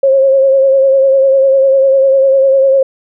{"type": "tone with vibrato", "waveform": "sine", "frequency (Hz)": 539, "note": "C#5", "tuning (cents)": -49, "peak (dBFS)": -5, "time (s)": [0.03, 2.83], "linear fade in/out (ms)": 5, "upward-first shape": "triangle", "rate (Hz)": 10, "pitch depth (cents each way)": 43, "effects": []}